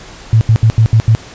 sine tone bursts at uneven times, 111.3 Hz, A2, 20 cents sharp, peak -4 dBFS, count 6, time 0.33-0.41 / 0.49-0.56 / 0.63-0.7 / 0.78-0.86 / 0.93-1 / 1.08-1.15 s, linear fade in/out 0 ms, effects pink hiss -34 dBFS RMS until 1.34 s + resampled to 16000 Hz

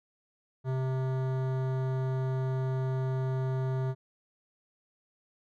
sine tone with hard clipping, 130.81 Hz, C3, in tune, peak -30 dBFS, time 0.64-3.95 s, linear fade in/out 50 ms, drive 16 dB, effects none

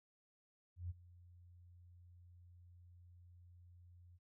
sine tone with ADSR envelope, 88 Hz, F2, 14 cents sharp, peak -39 dBFS, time 0.76-4.19 s, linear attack 140 ms, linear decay 24 ms, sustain -20 dB, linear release 37 ms, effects none

